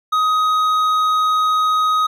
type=tone with hard clipping; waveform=sine; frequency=1257 Hz; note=D#6; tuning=17 cents sharp; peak=-15 dBFS; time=0.12-2.07 s; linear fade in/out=10 ms; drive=6 dB; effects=none